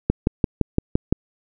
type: click train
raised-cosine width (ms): 3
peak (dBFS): -3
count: 7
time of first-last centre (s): 0.1-1.126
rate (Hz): 5.85
effects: none